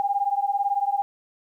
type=beating tone pair; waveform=sine; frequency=795 / 813 Hz; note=G5 / G#5; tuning=+24 / -37 cents; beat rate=18 Hz; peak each=-24 dBFS; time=0-1.02 s; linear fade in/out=0 ms; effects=10-bit